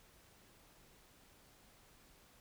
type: silence
effects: pink hiss -65 dBFS RMS until 2.4 s